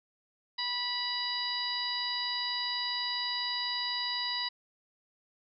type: harmonic tone with a mistuned harmonic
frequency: 980 Hz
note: B5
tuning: 14 cents flat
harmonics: 1 / 2 / 3 / 4 / 5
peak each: -39 / -39 / -41 / -35 / -35 dBFS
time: 0.58-4.49 s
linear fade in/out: 10 ms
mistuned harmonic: 5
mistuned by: -17 cents
effects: none